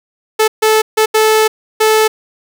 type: tone bursts at uneven times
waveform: sawtooth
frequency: 435.8 Hz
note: A4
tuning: 17 cents flat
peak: -4 dBFS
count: 5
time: 0.39-0.48 / 0.62-0.82 / 0.97-1.06 / 1.14-1.48 / 1.8-2.08 s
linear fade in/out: 10 ms
effects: none